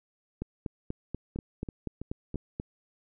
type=two click trains; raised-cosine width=3 ms; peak=-20 / -24 dBFS; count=10 / 4; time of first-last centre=0.42-2.599 / 1.36-2.344 s; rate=4.13 / 3.05 Hz; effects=none